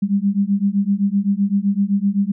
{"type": "beating tone pair", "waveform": "sine", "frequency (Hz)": [195.9, 203.7], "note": ["G3", "G#3"], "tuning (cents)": [-1, -33], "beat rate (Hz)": 7.8, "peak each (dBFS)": [-18, -18], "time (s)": [0.02, 2.32], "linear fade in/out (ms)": 10, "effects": []}